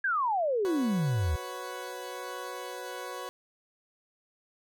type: exponential sweep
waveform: sine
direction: down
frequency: 1661.2 to 71 Hz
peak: -25 dBFS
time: 0.04-1.36 s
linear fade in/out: 5 ms
type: chord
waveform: 20% pulse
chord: F# suspended fourth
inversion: none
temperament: equal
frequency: 370 / 493.9 / 554.4 Hz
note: F#4 / B4 / C#5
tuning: 0 / 0 / 0 cents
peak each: -37 / -35 / -38 dBFS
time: 0.65-3.29 s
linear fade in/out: 0 ms
effects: none